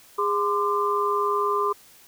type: tone cluster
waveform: sine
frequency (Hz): 410.8 / 1031 / 1191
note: G#4 / C6 / D6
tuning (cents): -19 / -26 / +24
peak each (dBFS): -25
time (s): 0.18-1.73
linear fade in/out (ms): 10
effects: white hiss -52 dBFS RMS until 2.07 s